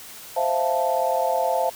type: chord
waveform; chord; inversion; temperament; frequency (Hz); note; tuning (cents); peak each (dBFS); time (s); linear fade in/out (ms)
sine; F major seventh; second; equal; 523.3 / 659.3 / 698.5 / 880; C5 / E5 / F5 / A5; 0 / 0 / 0 / 0; -25; 0.36-1.7; 10
effects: white hiss -41 dBFS RMS until 1.75 s